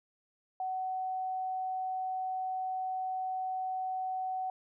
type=tone; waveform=sine; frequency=750 Hz; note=F#5; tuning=23 cents sharp; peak=-32 dBFS; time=0.6-4.5 s; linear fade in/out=2 ms; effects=none